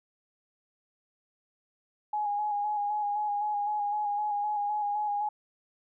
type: tone with vibrato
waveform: sine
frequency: 830.6 Hz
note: G#5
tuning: in tune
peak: -27 dBFS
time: 2.13-5.29 s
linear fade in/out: 5 ms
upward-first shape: square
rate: 3.9 Hz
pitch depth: 24 cents each way
effects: none